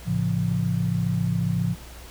sine chord, A augmented, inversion none, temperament just, 110 / 137.5 / 171.88 Hz, A2 / C#3 / E#3, 0 / -14 / -27 cents, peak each -26 / -27 / -24 dBFS, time 0.05-1.76 s, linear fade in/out 50 ms, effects added 60 Hz sine -42 dBFS peak until 2.1 s + pink hiss -45 dBFS RMS until 2.1 s

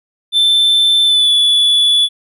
triangle tone with pitch glide, 3541 to 3438 Hz, A7 to A7, +10 to -41 cents, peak -7 dBFS, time 0.32-2.09 s, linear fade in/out 50 ms, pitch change -51 cents, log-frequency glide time 1.05-1.32 s, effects none

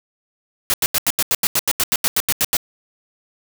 white noise bursts, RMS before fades -17 dBFS, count 16, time 0.7-2.568 s, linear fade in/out 0 ms, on 38 ms, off 84 ms, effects none

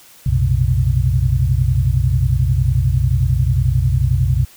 sine tone cluster, 62.5 / 90.5 / 121.4 / 132.5 Hz, B1 / F#2 / B2 / C3, +21 / -38 / -29 / +22 cents, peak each -18 dBFS, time 0.26-4.45 s, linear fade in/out 5 ms, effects white hiss -45 dBFS RMS until 4.56 s

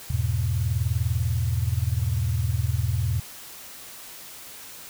sine chord, E major, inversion none, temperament equal with one note detuned, 83.03 / 103.83 / 123.47 Hz, E2 / G#2 / B2, +13 / 0 / 0 cents, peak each -26 dBFS, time 0.1-3.2 s, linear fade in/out 5 ms, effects white hiss -42 dBFS RMS until 4.89 s

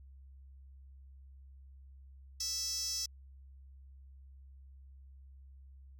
sawtooth tone with high-pass filter, 659.3 Hz, E5, in tune, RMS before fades -37 dBFS, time 2.4-3.06 s, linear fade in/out 5 ms, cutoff 5500 Hz, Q 8.8, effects added 67 Hz sine -52 dBFS peak until 5.99 s

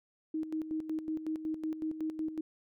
sine tone with tremolo, 314.5 Hz, D#4, 19 cents sharp, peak -31 dBFS, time 0.34-2.41 s, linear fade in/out 5 ms, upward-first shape square, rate 5.4 Hz, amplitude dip 65%, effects none

